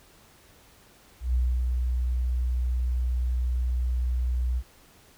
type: tone with ADSR envelope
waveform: sine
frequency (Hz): 61.74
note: B1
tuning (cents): 0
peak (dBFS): -20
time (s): 1.2-4.63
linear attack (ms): 140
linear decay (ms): 270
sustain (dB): -3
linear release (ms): 56
effects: pink hiss -56 dBFS RMS until 5.17 s